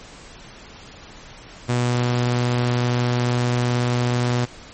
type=tone; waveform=sawtooth; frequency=122.2 Hz; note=B2; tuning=18 cents flat; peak=-14 dBFS; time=1.68-4.46 s; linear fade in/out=20 ms; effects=pink hiss -42 dBFS RMS until 4.73 s + MP3 32 kbps